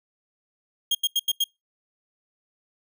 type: tone bursts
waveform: 40% pulse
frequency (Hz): 3241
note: G#7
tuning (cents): -43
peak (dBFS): -19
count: 5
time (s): 0.91-1.441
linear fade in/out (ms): 5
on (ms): 39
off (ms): 84
effects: noise-tail reverb RT60 0.2 s tail -26 dB re dry